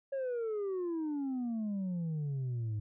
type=exponential sweep; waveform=sine; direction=down; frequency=555 to 103.4 Hz; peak=-30 dBFS; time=0.12-2.8 s; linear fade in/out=10 ms; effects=tanh soft clip ceiling -32 dBFS